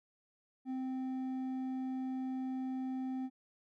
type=tone with hard clipping; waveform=sine; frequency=260 Hz; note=C4; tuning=11 cents flat; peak=-37 dBFS; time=0.65-3.3 s; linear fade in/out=50 ms; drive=5 dB; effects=none